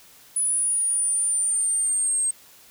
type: linear sweep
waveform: sine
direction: down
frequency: 9956 to 8372 Hz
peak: -20 dBFS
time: 0.36-2.31 s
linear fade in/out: 5 ms
effects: white hiss -51 dBFS RMS until 2.7 s